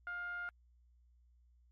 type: tone with low-pass filter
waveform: 10% pulse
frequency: 706 Hz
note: F5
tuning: 19 cents sharp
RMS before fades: -42 dBFS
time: 0.07-0.49 s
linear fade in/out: 0 ms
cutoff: 1500 Hz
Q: 9.9
effects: added 60 Hz sine -64 dBFS peak until 1.71 s + MP3 64 kbps